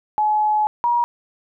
sine tone pair in turn, 850 / 954.1 Hz, G#5 / A#5, +40 / +40 cents, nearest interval major second, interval 200 cents, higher second, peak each -15 / -15 dBFS, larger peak neither, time 0.18-0.67 / 0.84-1.04 s, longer first, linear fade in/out 0 ms, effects none

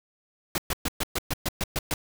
pink noise bursts, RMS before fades -27 dBFS, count 10, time 0.55-1.94 s, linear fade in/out 2 ms, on 31 ms, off 120 ms, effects none

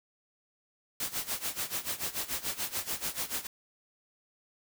white noise with tremolo, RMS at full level -32 dBFS, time 1-3.47 s, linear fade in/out 2 ms, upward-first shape sine, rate 6.9 Hz, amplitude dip 85%, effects none

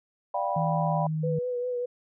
sine chord, G dominant seventh, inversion second, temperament just, 588 / 705.6 / 784 / 980 Hz, D5 / F5 / G5 / B5, +2 / +18 / 0 / -14 cents, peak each -31 dBFS, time 0.34-1.07 s, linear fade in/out 5 ms
sine tone with pitch glide, 160.1 to 155.99 Hz, D#3 to D#3, +50 to +5 cents, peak -26 dBFS, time 0.56-1.39 s, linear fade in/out 5 ms, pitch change -45 cents, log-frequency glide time 0.78-1.21 s
sine tone with vibrato, 493.1 Hz, B4, 3 cents flat, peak -27 dBFS, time 1.23-1.86 s, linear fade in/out 10 ms, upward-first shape triangle, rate 5 Hz, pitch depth 34 cents each way
effects none

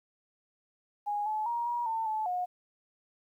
sine tone with pitch steps, 826 / 860 / 944 / 955 / 897 / 867 / 722 Hz, G#5 / A5 / A#5 / A#5 / A5 / A5 / F#5, -10 / -40 / +22 / +42 / +33 / -26 / -43 cents, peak -29 dBFS, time 1.06-2.46 s, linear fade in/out 20 ms, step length 200 ms, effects 11-bit

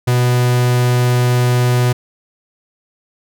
45% pulse tone, 123.47 Hz, B2, in tune, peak -11 dBFS, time 0.07-1.93 s, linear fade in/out 10 ms, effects none

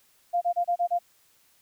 sine tone bursts, 698.5 Hz, F5, in tune, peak -21 dBFS, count 6, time 0.33-0.99 s, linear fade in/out 20 ms, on 85 ms, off 30 ms, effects white hiss -63 dBFS RMS until 1.61 s

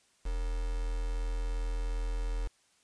sine tone with quantisation, 41.35 Hz, E1, 6 cents sharp, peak -30 dBFS, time 0.25-2.48 s, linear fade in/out 10 ms, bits 7, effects white hiss -68 dBFS RMS until 2.83 s + resampled to 22050 Hz

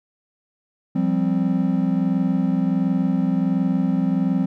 triangle chord, F suspended second, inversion none, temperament equal, 174.61 / 196 / 261.6 Hz, F3 / G3 / C4, 0 / 0 / 0 cents, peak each -20 dBFS, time 0.95-4.46 s, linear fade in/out 10 ms, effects none

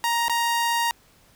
sawtooth tone with dropouts, 936 Hz, A#5, 7 cents sharp, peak -17 dBFS, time 0.04-0.91 s, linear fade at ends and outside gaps 0 ms, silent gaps 0.282-0.296 s, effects pink hiss -57 dBFS RMS until 1.35 s

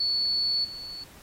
sine tone with level steps, 4435 Hz, C#8, in tune, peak -23 / -36 dBFS, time 0-1.04 s, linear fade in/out 5 ms, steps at 0.64 s, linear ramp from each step 10 ms, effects pink hiss -51 dBFS RMS until 1.22 s + AAC 48 kbps

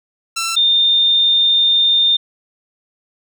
10% pulse / sine tone pair in turn, 1343 / 3623 Hz, E6 / A7, +32 / +50 cents, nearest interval octave + perfect fourth, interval 1718 cents, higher second, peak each -10 dBFS, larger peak neither, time 0.36-0.56 / 0.56-2.17 s, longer second, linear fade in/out 10 ms, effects none

